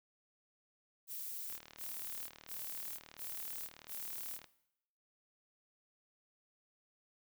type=noise bursts; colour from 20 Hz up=violet; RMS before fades=-44 dBFS; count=5; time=1.07-4.4 s; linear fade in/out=50 ms; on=530 ms; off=170 ms
type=click train; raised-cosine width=0.2 ms; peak=-34 dBFS; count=114; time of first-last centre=1.5-4.443 s; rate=38.4 Hz
effects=noise-tail reverb RT60 0.8 s tail -18 dB re dry